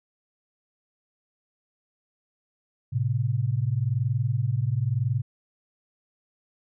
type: tone pair together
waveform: sine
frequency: 110 / 130.95 Hz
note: A2 / C3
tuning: 0 / +2 cents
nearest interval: minor third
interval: 302 cents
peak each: -25 dBFS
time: 2.92-5.22 s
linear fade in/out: 20 ms
effects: none